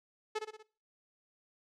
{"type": "tone with echo", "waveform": "sawtooth", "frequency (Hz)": 432.2, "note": "A4", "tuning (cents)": -31, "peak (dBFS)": -28, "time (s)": [0.35, 0.39], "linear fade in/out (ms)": 10, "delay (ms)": 60, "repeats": 4, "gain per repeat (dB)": -5, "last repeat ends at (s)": 0.63, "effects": ["noise-tail reverb RT60 0.4 s tail -20 dB re dry", "low-pass 6000 Hz 12 dB/octave"]}